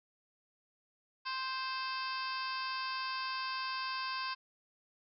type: harmonic tone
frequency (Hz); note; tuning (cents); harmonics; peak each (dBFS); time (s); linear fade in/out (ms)
523.3; C5; 0; 2 / 3 / 4 / 5 / 6 / 7 / 8 / 9 / 10; -38 / -43 / -52 / -44 / -51 / -51 / -51 / -44 / -49; 1.25-4.35; 20
effects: none